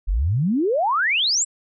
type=exponential sweep; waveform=sine; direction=up; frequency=39.92 to 8050 Hz; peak=-17 dBFS; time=0.07-1.45 s; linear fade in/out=20 ms; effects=none